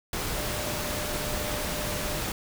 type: tone in noise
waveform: sine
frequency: 599 Hz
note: D5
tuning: 34 cents sharp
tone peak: -37 dBFS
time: 0.36-2.2 s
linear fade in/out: 2 ms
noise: pink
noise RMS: -31 dBFS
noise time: 0.13-2.32 s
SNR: -9 dB
effects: none